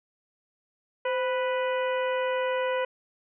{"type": "harmonic tone with a mistuned harmonic", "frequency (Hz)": 493.9, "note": "B4", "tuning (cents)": 0, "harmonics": [1, 2, 3, 4, 5, 6], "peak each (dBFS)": [-26, -32, -36, -38, -40, -42], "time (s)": [1.05, 2.85], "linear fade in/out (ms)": 5, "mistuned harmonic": 1, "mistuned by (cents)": 74, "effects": []}